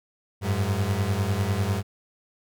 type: beating tone pair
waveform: 35% pulse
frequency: 94 / 104 Hz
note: F#2 / G#2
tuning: +28 / +3 cents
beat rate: 10 Hz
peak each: -24 dBFS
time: 0.41-1.83 s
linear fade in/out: 50 ms
effects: none